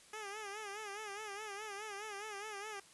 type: tone with vibrato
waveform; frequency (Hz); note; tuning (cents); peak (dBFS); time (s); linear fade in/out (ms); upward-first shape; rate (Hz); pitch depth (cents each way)
10% pulse; 415.3; G#4; 0; -35; 0.13-2.8; 5; sine; 4.8; 94
effects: white hiss -61 dBFS RMS until 2.93 s + resampled to 24000 Hz